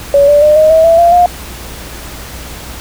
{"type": "tone with pitch steps", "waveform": "sine", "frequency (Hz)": [565, 583.6, 602.8, 622.6, 643, 664.2, 686, 708.6], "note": ["C#5", "D5", "D5", "D#5", "E5", "E5", "F5", "F5"], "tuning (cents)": [33, -11, 45, 1, -43, 13, -31, 25], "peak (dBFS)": -3, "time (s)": [0.14, 1.26], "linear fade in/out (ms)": 2, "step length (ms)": 140, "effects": ["added 60 Hz sine -29 dBFS peak until 2.8 s", "pink hiss -28 dBFS RMS until 2.8 s"]}